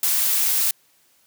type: noise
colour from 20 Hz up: blue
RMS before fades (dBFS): -20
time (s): 0.03-0.71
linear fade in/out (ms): 2
effects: white hiss -60 dBFS RMS until 1.26 s + high-pass 100 Hz 12 dB/octave